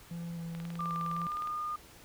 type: tone with vibrato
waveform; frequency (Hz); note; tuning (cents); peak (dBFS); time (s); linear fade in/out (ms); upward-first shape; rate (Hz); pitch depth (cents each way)
triangle; 168.4; E3; +37; -35; 0.11-1.27; 2; square; 1.9; 13
type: click train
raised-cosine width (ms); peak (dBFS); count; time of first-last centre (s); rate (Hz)
0.3; -30; 19; 0.55-1.473; 19.5
type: tone with pitch glide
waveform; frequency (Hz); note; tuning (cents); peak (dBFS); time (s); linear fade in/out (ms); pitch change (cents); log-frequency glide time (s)
sine; 1188 to 1217.2; D6 to D#6; +20 to -38; -33; 0.79-1.76; 5; +42; 1.2-1.4
effects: pink hiss -55 dBFS RMS until 2.04 s